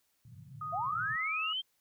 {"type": "band-pass noise", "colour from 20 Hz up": "pink", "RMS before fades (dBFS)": -50, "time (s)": [0.25, 1.16], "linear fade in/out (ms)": 2, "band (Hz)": [100, 160], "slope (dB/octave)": 48}
{"type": "tone with pitch glide", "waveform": "sine", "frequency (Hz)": [1244, 1276], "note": ["D#6", "D#6"], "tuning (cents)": [-1, 43], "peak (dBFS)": -36, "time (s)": [0.61, 1.53], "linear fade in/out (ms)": 5, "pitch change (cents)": 44, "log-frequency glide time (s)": [0.94, 1.06]}
{"type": "linear sweep", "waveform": "sine", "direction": "up", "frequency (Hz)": [640, 3205], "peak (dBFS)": -32, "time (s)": [0.72, 1.62], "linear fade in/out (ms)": 20}
{"effects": ["white hiss -75 dBFS RMS until 1.8 s"]}